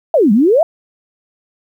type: exponential two-way sweep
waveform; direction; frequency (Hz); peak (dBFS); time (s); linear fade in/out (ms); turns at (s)
sine; down then up; 700 to 193 to 700; -7; 0.14-0.63; 2; 0.32
effects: 8-bit